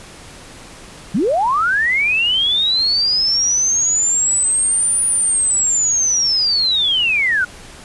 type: linear two-way sweep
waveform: sine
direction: up then down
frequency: 155.56 to 9580 to 1409 Hz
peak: -13 dBFS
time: 1.14-7.45 s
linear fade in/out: 10 ms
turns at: 5.06 s
effects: pink hiss -38 dBFS RMS until 7.84 s + resampled to 24000 Hz